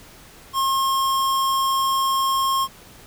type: tone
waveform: square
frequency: 1074 Hz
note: C6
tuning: 45 cents sharp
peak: -19 dBFS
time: 0.53-2.68 s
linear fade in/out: 50 ms
effects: pink hiss -46 dBFS RMS until 3.06 s